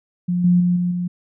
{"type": "tone with level steps", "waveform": "sine", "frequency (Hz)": 177.3, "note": "F3", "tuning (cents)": 26, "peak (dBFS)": [-17, -11, -14, -17, -20], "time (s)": [0.28, 1.08], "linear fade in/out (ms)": 10, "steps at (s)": [0.44, 0.6, 0.76, 0.91], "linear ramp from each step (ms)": 5, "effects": []}